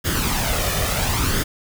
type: noise with flanger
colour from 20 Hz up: pink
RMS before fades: -21 dBFS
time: 0.04-1.44 s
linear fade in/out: 20 ms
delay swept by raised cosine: 0.59 to 1.69 ms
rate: 0.72 Hz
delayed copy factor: +0.55
effects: none